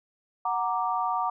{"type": "chord", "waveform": "sine", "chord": "Gb augmented", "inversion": "none", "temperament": "equal", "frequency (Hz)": [740, 932.3, 1174.7], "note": ["Gb5", "Bb5", "D6"], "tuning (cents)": [0, 0, 0], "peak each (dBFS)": -29, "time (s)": [0.45, 1.3], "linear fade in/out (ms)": 5, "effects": []}